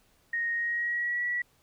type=tone with pitch glide; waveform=sine; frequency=1864.7 to 1940.5 Hz; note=A#6 to B6; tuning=0 to -31 cents; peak=-27 dBFS; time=0.33-1.42 s; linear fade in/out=5 ms; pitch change=+69 cents; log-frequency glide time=0.53-1.25 s; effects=pink hiss -66 dBFS RMS until 1.62 s